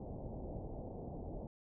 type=low-pass noise; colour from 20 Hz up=pink; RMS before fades=-45 dBFS; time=0-1.47 s; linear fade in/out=2 ms; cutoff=770 Hz; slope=48 dB/octave; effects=none